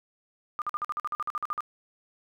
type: tone bursts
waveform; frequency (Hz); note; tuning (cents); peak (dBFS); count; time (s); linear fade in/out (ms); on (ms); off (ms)
sine; 1208; D6; +48; -27; 14; 0.59-1.606; 0; 28; 48
effects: 11-bit